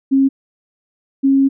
sine tone pair in turn, 270.4 / 272.1 Hz, C#4 / C#4, -43 / -32 cents, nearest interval unison, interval 11 cents, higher second, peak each -9 dBFS, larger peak neither, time 0.11-0.29 / 1.23-1.49 s, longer second, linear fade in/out 20 ms, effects none

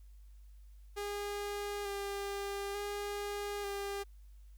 sawtooth tone with vibrato, 404.2 Hz, G#4, 47 cents flat, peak -33 dBFS, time 0.96-4.04 s, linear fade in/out 20 ms, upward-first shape square, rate 0.56 Hz, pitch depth 18 cents each way, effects added 50 Hz sine -52 dBFS peak until 4.57 s + white hiss -75 dBFS RMS until 4.57 s

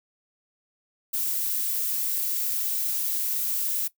violet noise, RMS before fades -27 dBFS, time 1.13-3.88 s, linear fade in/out 10 ms, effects noise-tail reverb RT60 0.1 s tail -17 dB re dry

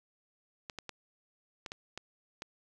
clicks, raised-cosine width 0.2 ms, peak -23 dBFS, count 7, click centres 0.698 / 0.787 / 0.893 / 1.662 / 1.719 / 1.976 / 2.421 s, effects none

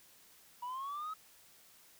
sine linear sweep, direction up, 959 to 1289 Hz, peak -36 dBFS, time 0.62-1.14 s, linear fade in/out 10 ms, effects tanh soft clip ceiling -37 dBFS + white hiss -62 dBFS RMS until 1.99 s

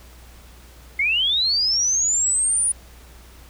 sine linear sweep, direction up, 2093 to 9720 Hz, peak -17 dBFS, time 0.99-2.72 s, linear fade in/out 5 ms, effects added 60 Hz sine -44 dBFS peak until 3.49 s + pink hiss -49 dBFS RMS until 3.49 s

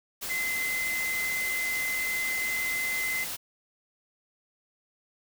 sine tone in noise, 2054 Hz, C7, 33 cents flat, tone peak -28 dBFS, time 0.29-3.25 s, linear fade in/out 20 ms, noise white, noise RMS -35 dBFS, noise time 0.21-3.37 s, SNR +4 dB, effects none

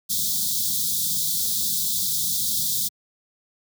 white band-stop noise, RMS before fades -24 dBFS, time 0.09-2.89 s, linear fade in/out 20 ms, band 230 to 3400 Hz, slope 96 dB/octave, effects high-pass 100 Hz 12 dB/octave

